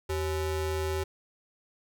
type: ring-modulated tone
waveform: square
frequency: 233 Hz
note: A#3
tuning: 1 cent flat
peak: -26 dBFS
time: 0.09-1.04 s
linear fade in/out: 10 ms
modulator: 151 Hz
effects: none